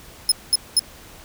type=tone bursts; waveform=25% pulse; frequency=5160 Hz; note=E8; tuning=38 cents flat; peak=-8 dBFS; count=3; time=0.29-0.794 s; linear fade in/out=2 ms; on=28 ms; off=210 ms; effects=pink hiss -44 dBFS RMS until 1.24 s